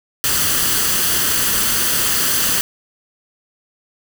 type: noise with comb filter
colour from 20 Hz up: white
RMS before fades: -17 dBFS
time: 0.24-2.61 s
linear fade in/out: 0 ms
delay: 0.65 ms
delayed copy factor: +0.5
effects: none